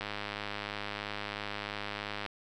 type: click train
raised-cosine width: 0.3 ms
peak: -20 dBFS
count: 233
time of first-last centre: 0.01-2.262 s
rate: 103 Hz
effects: none